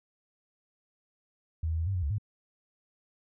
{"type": "tone with pitch steps", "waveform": "sine", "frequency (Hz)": [80.4, 80.9, 82, 97.5, 89.6, 71.4, 104.9], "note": ["E2", "E2", "E2", "G2", "F2", "D2", "G#2"], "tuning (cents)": [-43, -32, -9, -9, 45, -48, 18], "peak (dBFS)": -27, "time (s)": [1.63, 2.183], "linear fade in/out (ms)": 5, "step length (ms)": 79, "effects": []}